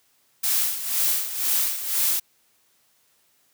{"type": "noise with tremolo", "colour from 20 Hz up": "blue", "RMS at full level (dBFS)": -21, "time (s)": [0.43, 2.2], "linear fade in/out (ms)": 10, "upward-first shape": "sine", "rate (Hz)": 2, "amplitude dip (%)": 70, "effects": ["white hiss -64 dBFS RMS until 3.53 s", "high-pass 80 Hz 12 dB/octave"]}